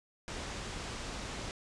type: low-pass noise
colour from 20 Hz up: pink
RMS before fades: -41 dBFS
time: 0.28-1.51 s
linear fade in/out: 0 ms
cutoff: 7800 Hz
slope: 24 dB/octave
effects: resampled to 24000 Hz